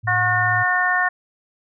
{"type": "tone", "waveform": "sine", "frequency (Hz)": 110, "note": "A2", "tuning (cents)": 0, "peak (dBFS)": -25, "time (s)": [0.03, 0.64], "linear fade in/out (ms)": 20}
{"type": "harmonic tone", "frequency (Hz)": 363, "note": "F#4", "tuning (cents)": -33, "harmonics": [2, 3, 4, 5], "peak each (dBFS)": [-23, -24, -23, -19], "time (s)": [0.07, 1.09], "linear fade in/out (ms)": 10}
{"effects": []}